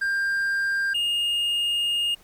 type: tone pair in turn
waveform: triangle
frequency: 1594 / 2840 Hz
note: G6 / F7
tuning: +28 / +28 cents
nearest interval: minor seventh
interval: 1000 cents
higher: second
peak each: -20 dBFS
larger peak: neither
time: 0.01-0.94 / 0.94-2.15 s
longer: second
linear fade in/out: 10 ms
effects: pink hiss -55 dBFS RMS until 2.23 s